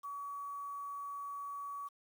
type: tone with quantisation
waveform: sine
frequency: 1134 Hz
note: C#6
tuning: 39 cents sharp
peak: -40 dBFS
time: 0.03-1.89 s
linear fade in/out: 20 ms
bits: 10
effects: none